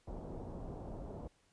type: low-pass noise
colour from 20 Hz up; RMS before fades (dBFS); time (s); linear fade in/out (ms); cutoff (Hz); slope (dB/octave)
pink; -45; 0.07-1.28; 10; 790; 24
effects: pink hiss -72 dBFS RMS until 1.52 s + resampled to 22050 Hz